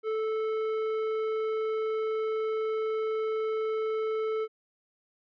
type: tone with tanh clipping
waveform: sine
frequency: 438 Hz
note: A4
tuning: 8 cents flat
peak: -29 dBFS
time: 0.03-4.48 s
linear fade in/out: 50 ms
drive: 11 dB
effects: none